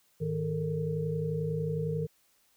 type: tone cluster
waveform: sine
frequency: 105.5 / 157.5 / 429.3 / 460.5 Hz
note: G#2 / D#3 / A4 / A#4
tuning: +28 / +21 / -43 / -21 cents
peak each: -39 / -31 / -40 / -34 dBFS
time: 0.2-2.07 s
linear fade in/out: 20 ms
effects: white hiss -68 dBFS RMS until 2.56 s